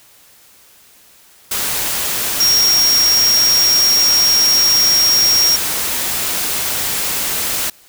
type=tone in noise; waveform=sine; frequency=5588 Hz; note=F8; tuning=in tune; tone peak=-10 dBFS; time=2.4-5.56 s; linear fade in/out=5 ms; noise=white; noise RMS=-19 dBFS; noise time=1.51-7.7 s; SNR=+6 dB; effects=white hiss -47 dBFS RMS until 7.88 s